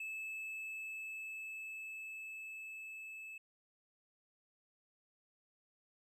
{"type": "tone with level ramp", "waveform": "triangle", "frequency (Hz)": 2610, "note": "E7", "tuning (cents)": -18, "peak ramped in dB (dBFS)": [-39, -45], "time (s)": [0, 3.38], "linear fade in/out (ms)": 5, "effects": []}